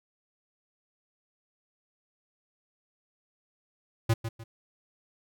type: tone with echo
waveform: square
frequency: 113.6 Hz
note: A#2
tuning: 44 cents flat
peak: -21 dBFS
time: 4.09-4.14 s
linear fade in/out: 10 ms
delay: 150 ms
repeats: 2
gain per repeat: -10 dB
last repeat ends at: 4.44 s
effects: none